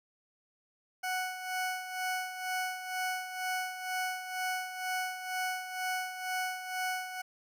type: tone with tremolo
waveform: 20% pulse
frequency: 740 Hz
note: F#5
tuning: in tune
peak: -26 dBFS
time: 1.03-7.22 s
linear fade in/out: 10 ms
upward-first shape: sine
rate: 2.1 Hz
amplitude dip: 65%
effects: none